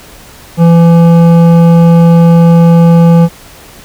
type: tone with hard clipping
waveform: sine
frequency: 168.3 Hz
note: E3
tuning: 36 cents sharp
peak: -3 dBFS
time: 0.57-3.29 s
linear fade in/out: 50 ms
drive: 11 dB
effects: pink hiss -34 dBFS RMS until 3.84 s